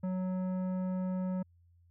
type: tone with tanh clipping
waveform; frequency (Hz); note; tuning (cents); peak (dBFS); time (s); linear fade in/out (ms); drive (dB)
triangle; 185; F#3; 0; -33; 0.03-1.43; 10; 16
effects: added 86 Hz sine -61 dBFS peak until 1.9 s